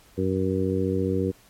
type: harmonic tone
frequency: 94.5 Hz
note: F#2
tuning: 37 cents sharp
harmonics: 1 / 2 / 3 / 4 / 5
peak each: -28 / -28 / -28 / -28 / -28 dBFS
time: 0.17-1.32 s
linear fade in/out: 20 ms
effects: pink hiss -55 dBFS RMS until 1.49 s + MP3 64 kbps